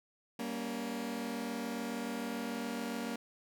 sawtooth chord, G diminished, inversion none, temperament just, 196 / 235.2 / 282.2 Hz, G3 / Bb3 / Db4, 0 / +16 / +31 cents, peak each -40 / -34 / -39 dBFS, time 0.39-3.16 s, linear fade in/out 5 ms, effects none

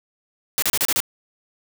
white noise bursts, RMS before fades -20 dBFS, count 6, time 0.58-1.003 s, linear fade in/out 0 ms, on 43 ms, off 33 ms, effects none

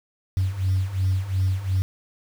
sine beating tone pair, 92.6 / 95.4 Hz, F#2 / G2, +2 / -47 cents, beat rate 2.8 Hz, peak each -24 / -21 dBFS, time 0.37-1.82 s, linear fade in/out 0 ms, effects tanh soft clip ceiling -15 dBFS + 7-bit

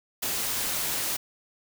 white noise, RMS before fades -29 dBFS, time 0.22-1.17 s, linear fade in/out 10 ms, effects none

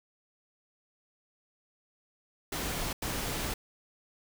pink noise bursts at uneven times, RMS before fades -34 dBFS, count 2, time 2.52-2.93 / 3.02-3.54 s, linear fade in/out 5 ms, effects none

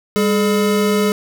square tone pair together, 200.8 / 426.2 Hz, G3 / G#4, +42 / +45 cents, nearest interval octave + minor second, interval 1303 cents, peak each -17 dBFS, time 0.16-1.12 s, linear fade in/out 0 ms, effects none

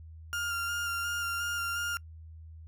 35% pulse tone with vibrato, 1400 Hz, F6, 4 cents sharp, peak -29 dBFS, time 0.33-1.97 s, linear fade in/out 0 ms, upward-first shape square, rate 2.8 Hz, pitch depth 14 cents each way, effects noise-tail reverb RT60 0.1 s tail -26 dB re dry + added 80 Hz sine -45 dBFS peak until 2.67 s

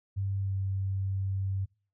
sine tone with pitch glide, 98 to 96.65 Hz, G2 to G2, 0 to -24 cents, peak -28 dBFS, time 0.16-1.66 s, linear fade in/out 20 ms, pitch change -24 cents, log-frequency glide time 0.4-0.54 s, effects noise-tail reverb RT60 0.4 s tail -25 dB re dry

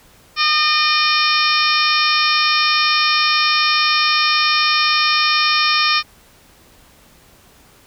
harmonic tone with a mistuned harmonic, 609 Hz, D#5, 37 cents flat, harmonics 2 / 3 / 4 / 5 / 6 / 7 / 8 / 9, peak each -18 / -23 / -19 / -24 / -23 / -24 / -24 / -21 dBFS, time 0.36-6.03 s, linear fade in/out 50 ms, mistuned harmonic 9, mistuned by -16 cents, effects pink hiss -49 dBFS RMS until 7.86 s

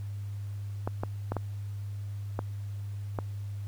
clicks, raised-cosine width 1 ms, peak -17 dBFS, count 6, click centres 0.875 / 1.035 / 1.32 / 1.367 / 2.391 / 3.188 s, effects added 101 Hz sine -34 dBFS peak until 3.67 s + pink hiss -59 dBFS RMS until 3.67 s

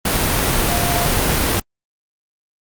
sine tone in noise, 698.5 Hz, F5, in tune, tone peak -22 dBFS, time 0.68-1.06 s, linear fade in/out 5 ms, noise pink, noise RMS -17 dBFS, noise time 0.05-1.6 s, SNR -8 dB, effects Opus 32 kbps

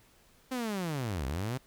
sawtooth linear two-way sweep, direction down then up, 263.8 to 61.74 to 135.4 Hz, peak -28 dBFS, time 0.51-1.58 s, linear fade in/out 10 ms, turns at 1.26 s, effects pink hiss -63 dBFS RMS until 1.66 s

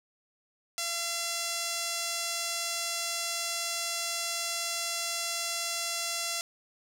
sawtooth tone with band-pass filter, 681 Hz, F5, 44 cents flat, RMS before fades -33 dBFS, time 0.78-6.41 s, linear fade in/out 0 ms, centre 6600 Hz, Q 1.1, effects none

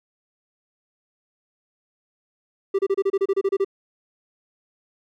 triangle tone bursts, 391.6 Hz, G4, 2 cents flat, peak -15 dBFS, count 12, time 2.74-3.647 s, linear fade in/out 10 ms, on 49 ms, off 29 ms, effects none

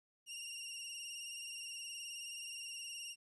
20% pulse tone with vibrato, 2798 Hz, F7, 3 cents sharp, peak -39 dBFS, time 0.26-3.16 s, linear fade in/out 50 ms, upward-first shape sine, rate 19 Hz, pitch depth 41 cents each way, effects resampled to 32000 Hz + 13-bit

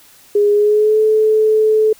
sine tone with pitch glide, 412.1 to 433.6 Hz, G#4 to A4, -13 to -25 cents, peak -9 dBFS, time 0.35-1.93 s, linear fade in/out 5 ms, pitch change +88 cents, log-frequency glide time 0.52-0.99 s, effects white hiss -46 dBFS RMS until 1.99 s

